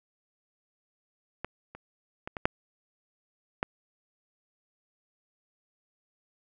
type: clicks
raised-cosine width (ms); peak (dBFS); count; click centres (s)
0.5; -18 / -28 / -21 / -20 / -7 / -12; 6; 1.446 / 1.75 / 2.275 / 2.368 / 2.455 / 3.629
effects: none